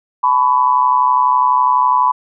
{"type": "tone with amplitude modulation", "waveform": "sine", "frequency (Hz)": 998, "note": "B5", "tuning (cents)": 18, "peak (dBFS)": -6, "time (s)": [0.23, 2.12], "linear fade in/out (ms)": 10, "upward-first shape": "sine", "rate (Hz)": 132, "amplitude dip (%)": 80, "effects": []}